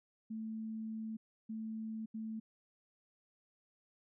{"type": "tone bursts at uneven times", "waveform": "sine", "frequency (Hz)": 220.6, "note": "A3", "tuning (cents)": 5, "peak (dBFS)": -39, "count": 3, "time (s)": [[0.3, 1.17], [1.49, 2.06], [2.14, 2.4]], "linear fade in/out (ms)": 10, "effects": []}